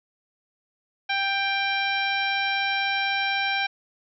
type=harmonic tone; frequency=788 Hz; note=G5; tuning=9 cents sharp; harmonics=1 / 2 / 3 / 4 / 5 / 6 / 7; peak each=-28 / -28 / -27 / -33 / -33 / -45 / -38 dBFS; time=1.09-3.67 s; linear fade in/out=10 ms; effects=none